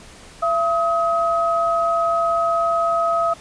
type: tone pair together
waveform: sine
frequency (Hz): 674 / 1269.5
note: E5 / D#6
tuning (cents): +38 / +34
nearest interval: major seventh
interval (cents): 1096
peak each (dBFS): -19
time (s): 0.42-3.34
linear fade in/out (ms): 10
effects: pink hiss -43 dBFS RMS until 3.4 s + resampled to 22050 Hz